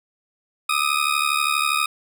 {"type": "ring-modulated tone", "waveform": "20% pulse", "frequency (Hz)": 1244.5, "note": "D#6", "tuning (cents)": 0, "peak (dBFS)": -11, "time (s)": [0.69, 1.86], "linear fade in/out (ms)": 5, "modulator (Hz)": 36.2, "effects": []}